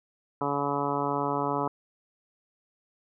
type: harmonic tone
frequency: 142.4 Hz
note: C#3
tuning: 47 cents sharp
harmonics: 1 / 2 / 3 / 4 / 5 / 6 / 7 / 8 / 9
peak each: -37 / -33 / -33 / -36 / -35 / -34 / -32 / -37 / -36 dBFS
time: 0.41-1.68 s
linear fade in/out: 2 ms
effects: none